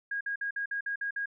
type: tone bursts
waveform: sine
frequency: 1636 Hz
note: G#6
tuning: 26 cents flat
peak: -30 dBFS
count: 8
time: 0.11-1.258 s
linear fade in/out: 5 ms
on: 98 ms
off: 52 ms
effects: none